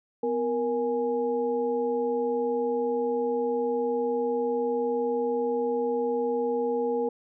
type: tone cluster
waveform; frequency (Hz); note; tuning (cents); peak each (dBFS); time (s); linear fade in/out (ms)
sine; 250.6 / 470.2 / 831; B3 / A#4 / G#5; +25 / +15 / +1; -32 / -25 / -34; 0.23-7.09; 5
effects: none